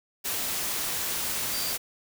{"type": "tone in noise", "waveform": "sine", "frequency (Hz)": 4709, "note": "D8", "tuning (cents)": 4, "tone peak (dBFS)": -34, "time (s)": [1.52, 1.73], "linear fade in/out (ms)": 20, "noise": "white", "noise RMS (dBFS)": -30, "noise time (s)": [0.24, 1.78], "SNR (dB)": -7, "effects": []}